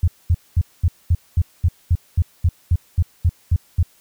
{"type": "tone bursts", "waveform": "sine", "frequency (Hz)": 85.4, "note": "F2", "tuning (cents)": -38, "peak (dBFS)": -11, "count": 15, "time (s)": [0.03, 3.83], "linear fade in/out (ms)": 5, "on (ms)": 48, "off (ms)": 220, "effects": ["white hiss -55 dBFS RMS until 4 s"]}